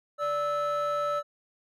triangle tone pair together, 584.3 / 1309 Hz, D5 / E6, -9 / -13 cents, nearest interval octave + major second, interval 1396 cents, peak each -26 dBFS, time 0.18-1.23 s, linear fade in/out 50 ms, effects tanh soft clip ceiling -20 dBFS

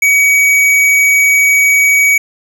sine tone with hard clipping, 2263 Hz, C#7, 35 cents sharp, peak -8 dBFS, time 0.02-2.18 s, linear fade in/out 5 ms, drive 11 dB, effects none

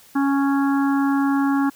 harmonic tone, 277.2 Hz, C#4, in tune, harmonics 1 / 3 / 4 / 5 / 6, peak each -17 / -27 / -29 / -31 / -33 dBFS, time 0.15-1.7 s, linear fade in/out 10 ms, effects white hiss -50 dBFS RMS until 1.75 s

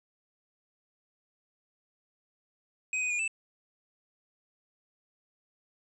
square tone with pitch steps, 2517 / 2494 / 2435 / 2641 Hz, D#7 / D#7 / D#7 / E7, +19 / +3 / -38 / +3 cents, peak -29 dBFS, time 2.93-3.278 s, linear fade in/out 2 ms, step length 87 ms, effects resampled to 22050 Hz

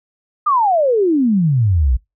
sine exponential sweep, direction down, 1245 to 56.4 Hz, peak -11 dBFS, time 0.46-1.97 s, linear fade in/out 10 ms, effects noise-tail reverb RT60 0.2 s tail -24 dB re dry

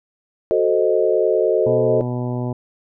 sine chord, F# diminished seventh, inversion none, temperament equal, 370 / 440 / 523.3 / 622.3 Hz, F#4 / A4 / C5 / Eb5, 0 / 0 / 0 / 0 cents, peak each -20 / -18 / -21 / -20 dBFS, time 0.51-2.01 s, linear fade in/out 0 ms
harmonic tone, 123.47 Hz, B2, in tune, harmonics 1 / 2 / 3 / 4 / 5 / 6 / 7 / 8, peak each -23 / -26 / -30 / -35 / -33 / -39 / -37 / -41 dBFS, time 1.66-2.53 s, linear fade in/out 5 ms
effects none

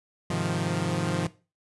sawtooth chord, F minor seventh, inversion first, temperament equal, 103.83 / 130.81 / 155.56 / 174.61 Hz, Ab2 / C3 / Eb3 / F3, 0 / 0 / 0 / 0 cents, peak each -30 / -30 / -26 / -25 dBFS, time 0.3-1.27 s, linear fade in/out 5 ms, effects noise-tail reverb RT60 0.3 s tail -17 dB re dry + resampled to 24000 Hz

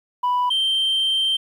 sine tone pair in turn, 987.8 / 3136 Hz, B5 / G7, 0 / 0 cents, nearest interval octave + minor sixth, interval 2000 cents, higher second, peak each -15 dBFS, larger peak neither, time 0.23-0.5 / 0.5-1.37 s, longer second, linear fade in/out 10 ms, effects tanh soft clip ceiling -16 dBFS + 9-bit

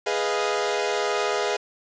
sawtooth chord, F half-diminished seventh, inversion first, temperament equal, 415.3 / 493.9 / 622.3 / 698.5 Hz, Ab4 / Cb5 / Eb5 / F5, 0 / 0 / 0 / 0 cents, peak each -22 / -25 / -26 / -26 dBFS, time 0.06-1.57 s, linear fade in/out 10 ms, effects resampled to 16000 Hz + 7-bit

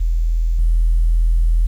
sine tone with level steps, 41.2 Hz, E1, in tune, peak -13 / -10 dBFS, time 0-1.67 s, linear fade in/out 10 ms, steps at 0.59 s, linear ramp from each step 2 ms, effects tanh soft clip ceiling -7 dBFS + 8-bit

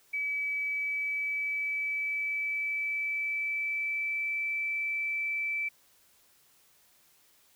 sine tone with pitch glide, 2289 to 2321 Hz, D7 to D7, -45 to -21 cents, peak -29 dBFS, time 0.13-5.69 s, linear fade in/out 10 ms, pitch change +24 cents, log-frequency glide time 0.56-4.44 s, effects white hiss -64 dBFS RMS until 7.55 s

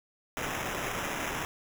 violet noise with sample-and-hold, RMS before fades -34 dBFS, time 0.37-1.45 s, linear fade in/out 0 ms, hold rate 4410 Hz, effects none

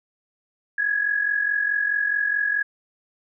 sine tone pair together, 1661.2 / 1705.9 Hz, G#6 / G#6, 0 / +46 cents, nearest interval unison, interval 46 cents, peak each -21 / -26 dBFS, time 0.78-2.63 s, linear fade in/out 5 ms, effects none

